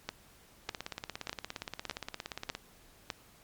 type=two click trains; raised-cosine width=0.2 ms; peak=-17 / -20 dBFS; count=6 / 33; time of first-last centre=0.09-3.102 / 0.69-2.55 s; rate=1.66 / 17.2 Hz; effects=pink hiss -60 dBFS RMS until 3.43 s + MP3 96 kbps